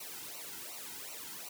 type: noise with flanger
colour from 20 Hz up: white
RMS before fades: -45 dBFS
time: 0-1.49 s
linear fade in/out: 5 ms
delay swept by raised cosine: 0.58 to 1.78 ms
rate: 2.7 Hz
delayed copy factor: -0.9
effects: none